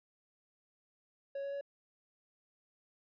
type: tone with pitch steps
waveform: triangle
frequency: 554.4 / 558.3 / 562.1 Hz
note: C#5 / C#5 / C#5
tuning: 0 / +12 / +24 cents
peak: -35 dBFS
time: 1.35-1.611 s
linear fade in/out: 5 ms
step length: 87 ms
effects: resampled to 11025 Hz